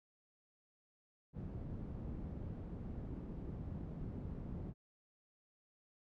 white low-pass noise, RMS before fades -45 dBFS, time 1.33-4.74 s, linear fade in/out 50 ms, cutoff 180 Hz, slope 12 dB/octave, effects none

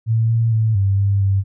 sine tone with pitch steps, 112.9 / 114.5 / 110.7 / 98.1 / 99.6 / 97.7 Hz, A2 / A#2 / A2 / G2 / G2 / G2, +45 / -31 / +11 / +2 / +28 / -5 cents, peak -13 dBFS, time 0.06-1.44 s, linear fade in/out 50 ms, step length 230 ms, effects none

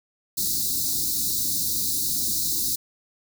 white band-stop noise, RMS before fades -25 dBFS, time 0.37-2.76 s, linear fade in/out 10 ms, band 360 to 3800 Hz, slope 96 dB/octave, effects none

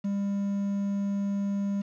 triangle tone with quantisation, 200 Hz, G3, 35 cents sharp, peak -24 dBFS, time 0.04-1.82 s, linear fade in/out 10 ms, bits 8, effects low-pass 4000 Hz 12 dB/octave

